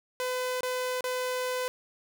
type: tone with dropouts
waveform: sawtooth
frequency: 505 Hz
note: B4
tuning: 39 cents sharp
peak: -25 dBFS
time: 0.2-1.68 s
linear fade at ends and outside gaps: 0 ms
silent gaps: 0.607-0.632 / 1.008-1.041 s
effects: none